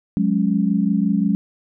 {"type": "chord", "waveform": "sine", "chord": "F# suspended second", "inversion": "none", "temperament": "equal with one note detuned", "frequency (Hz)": [182.13, 207.7, 277.2], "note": ["F#3", "G#3", "C#4"], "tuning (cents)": [-27, 0, 0], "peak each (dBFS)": [-20, -18, -23], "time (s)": [0.17, 1.35], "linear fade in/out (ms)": 0, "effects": []}